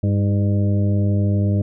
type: harmonic tone with a mistuned harmonic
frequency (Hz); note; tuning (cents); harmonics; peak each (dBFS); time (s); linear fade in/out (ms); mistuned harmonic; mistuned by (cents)
100.6; G2; +45; 1 / 2 / 3 / 4 / 5 / 6; -16 / -22 / -28 / -34 / -35 / -32; 0.03-1.62; 5; 3; +49
effects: none